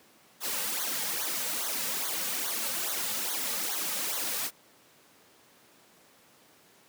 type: noise with flanger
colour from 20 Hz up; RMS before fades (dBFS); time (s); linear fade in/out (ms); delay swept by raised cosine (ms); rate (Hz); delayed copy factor
white; -32; 0.4-4.51; 50; 0.38 to 2.98; 2.4; -0.9
effects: pink hiss -59 dBFS RMS until 6.88 s + high-pass 200 Hz 12 dB/octave